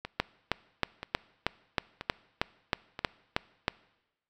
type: two click trains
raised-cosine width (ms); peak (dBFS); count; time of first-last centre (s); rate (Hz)
0.3; -9 / -20; 12 / 4; 0.2-3.681 / 0.05-2.991; 3.16 / 1.02
effects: noise-tail reverb RT60 1.0 s tail -22 dB re dry